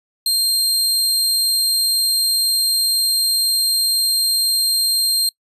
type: tone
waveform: sawtooth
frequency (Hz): 4186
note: C8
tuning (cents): 0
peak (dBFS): -12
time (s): 0.26-5.29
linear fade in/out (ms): 2
effects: noise-tail reverb RT60 0.1 s tail -25 dB re dry + resampled to 32000 Hz